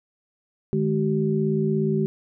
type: tone cluster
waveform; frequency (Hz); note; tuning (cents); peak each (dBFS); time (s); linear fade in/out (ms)
sine; 152.8 / 209.7 / 382.2; D#3 / G#3 / G4; -31 / +17 / -44; -24; 0.73-2.06; 0
effects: none